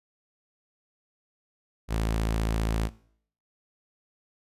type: tone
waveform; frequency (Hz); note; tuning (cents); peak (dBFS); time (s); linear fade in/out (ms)
sawtooth; 55; A1; 0; -21; 1.88-2.9; 50
effects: noise-tail reverb RT60 0.6 s tail -20 dB re dry + resampled to 32000 Hz